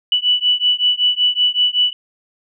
sine beating tone pair, 2960 / 2965.3 Hz, F#7 / F#7, 0 / +3 cents, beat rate 5.3 Hz, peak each -16 dBFS, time 0.12-1.93 s, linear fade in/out 2 ms, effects none

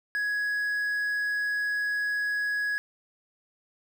triangle tone with quantisation, 1671 Hz, G#6, 10 cents sharp, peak -24 dBFS, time 0.15-2.78 s, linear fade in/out 0 ms, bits 9, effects none

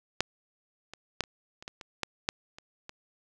clicks, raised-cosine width 0.2 ms, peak -7 / -25 / -9 / -28 / -28 / -21 / -25 / -12 / -9 / -28 / -24 dBFS, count 11, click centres 0.206 / 0.936 / 1.207 / 1.238 / 1.625 / 1.679 / 1.812 / 2.033 / 2.289 / 2.585 / 2.894 s, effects none

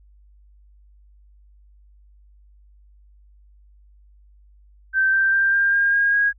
sine tone with pitch steps, 1554 / 1568.4 / 1583 / 1597.7 / 1612.5 / 1627.5 / 1642.6 Hz, G6 / G6 / G6 / G6 / G6 / G#6 / G#6, -16 / 0 / +17 / +33 / +48 / -36 / -20 cents, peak -15 dBFS, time 4.93-6.33 s, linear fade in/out 50 ms, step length 200 ms, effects added 50 Hz sine -49 dBFS peak until 6.38 s

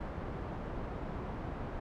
pink low-pass noise, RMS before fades -40 dBFS, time 0-1.8 s, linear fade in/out 10 ms, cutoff 1100 Hz, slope 12 dB/octave, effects none

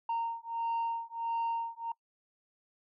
sine beating tone pair, 922 / 923.5 Hz, A#5 / A#5, -19 / -16 cents, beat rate 1.5 Hz, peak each -33 / -33 dBFS, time 0.09-1.92 s, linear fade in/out 5 ms, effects noise-tail reverb RT60 0.1 s tail -24 dB re dry + tanh soft clip ceiling -28 dBFS

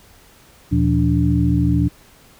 sine tone cluster, 78.5 / 119.9 / 174 / 291.1 Hz, D#2 / A#2 / F3 / D4, +16 / +49 / -6 / -15 cents, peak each -19 dBFS, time 0.71-1.89 s, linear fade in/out 20 ms, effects pink hiss -49 dBFS RMS until 2.39 s

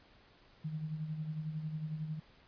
sine tone with tremolo, 155.56 Hz, D#3, in tune, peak -34 dBFS, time 0.64-2.2 s, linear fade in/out 10 ms, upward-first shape sine, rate 11 Hz, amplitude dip 55%, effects pink hiss -63 dBFS RMS until 2.47 s + resampled to 11025 Hz

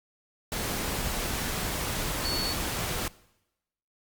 sine tone in noise, 4435 Hz, C#8, in tune, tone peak -29 dBFS, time 2.25-2.53 s, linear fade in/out 2 ms, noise pink, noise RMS -31 dBFS, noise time 0.52-3.08 s, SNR -1 dB, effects noise-tail reverb RT60 0.9 s tail -21 dB re dry + Opus 48 kbps

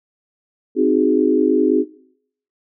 sine chord, Ab dominant seventh, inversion first, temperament equal, 261.6 / 311.1 / 370 / 415.3 Hz, C4 / Eb4 / Gb4 / Ab4, 0 / 0 / 0 / 0 cents, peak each -18 dBFS, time 0.75-1.85 s, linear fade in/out 50 ms, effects noise-tail reverb RT60 0.7 s tail -21 dB re dry

